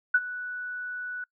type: tone with ADSR envelope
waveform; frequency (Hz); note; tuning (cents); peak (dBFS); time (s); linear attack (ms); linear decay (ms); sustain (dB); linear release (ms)
sine; 1480; F#6; 0; -15; 0.14-1.24; 7; 46; -17; 3
effects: noise-tail reverb RT60 0.1 s tail -25 dB re dry